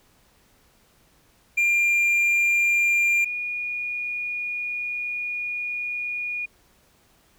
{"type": "tone pair in turn", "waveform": ["triangle", "sine"], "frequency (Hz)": [2393, 2443], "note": ["D7", "D#7"], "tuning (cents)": [32, -32], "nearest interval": "unison", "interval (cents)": 36, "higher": "second", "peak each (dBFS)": [-16, -26], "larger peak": "first", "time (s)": [[1.57, 3.25], [3.25, 6.46]], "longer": "second", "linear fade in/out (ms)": 10, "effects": ["pink hiss -60 dBFS RMS until 7.38 s"]}